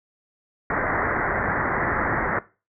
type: low-pass noise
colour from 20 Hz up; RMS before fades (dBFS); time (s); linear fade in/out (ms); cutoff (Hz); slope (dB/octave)
white; -24; 0.7-2.39; 2; 2000; 96
effects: noise-tail reverb RT60 0.3 s tail -18 dB re dry